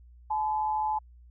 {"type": "tone pair together", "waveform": "sine", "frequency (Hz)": [859, 1012.4], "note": ["A5", "B5"], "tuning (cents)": [-42, 43], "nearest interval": "minor third", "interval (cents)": 285, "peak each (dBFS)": [-26, -35], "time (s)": [0.3, 0.99], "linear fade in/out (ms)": 10, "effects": ["added 60 Hz sine -50 dBFS peak until 1.3 s"]}